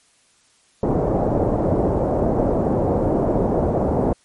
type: low-pass noise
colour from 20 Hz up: white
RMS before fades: -19 dBFS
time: 0.83-4.13 s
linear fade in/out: 2 ms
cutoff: 640 Hz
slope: 24 dB/octave
effects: white hiss -58 dBFS RMS until 4.24 s + MP3 48 kbps